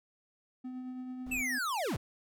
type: tone with tremolo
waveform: triangle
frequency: 254.1 Hz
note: B3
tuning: 49 cents sharp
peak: -35 dBFS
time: 0.64-1.59 s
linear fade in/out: 10 ms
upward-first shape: triangle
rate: 9.1 Hz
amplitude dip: 35%
type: noise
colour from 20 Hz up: brown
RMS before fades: -48 dBFS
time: 1.26-1.42 s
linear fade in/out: 5 ms
type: linear sweep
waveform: square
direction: down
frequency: 2696 to 58.8 Hz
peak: -32 dBFS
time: 1.31-1.97 s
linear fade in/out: 10 ms
effects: none